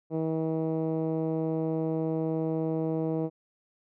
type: tone with low-pass filter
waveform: 10% pulse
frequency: 160.2 Hz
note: E3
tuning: 49 cents flat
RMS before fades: -29 dBFS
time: 0.1-3.3 s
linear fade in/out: 50 ms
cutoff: 450 Hz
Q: 1.3
effects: none